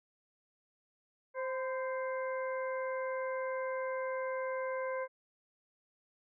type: harmonic tone with a mistuned harmonic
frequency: 523.3 Hz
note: C5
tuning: in tune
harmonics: 1 / 2 / 3 / 4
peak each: -35 / -41 / -45 / -47 dBFS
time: 1.34-5.08 s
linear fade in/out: 50 ms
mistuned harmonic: 2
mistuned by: -40 cents
effects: none